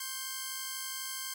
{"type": "tone pair together", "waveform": "5% pulse", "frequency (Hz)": [1062.7, 1568], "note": ["C6", "G6"], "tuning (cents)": [27, 0], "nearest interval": "perfect fifth", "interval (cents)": 673, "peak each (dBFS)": -28, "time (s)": [0, 1.34], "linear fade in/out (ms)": 5, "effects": []}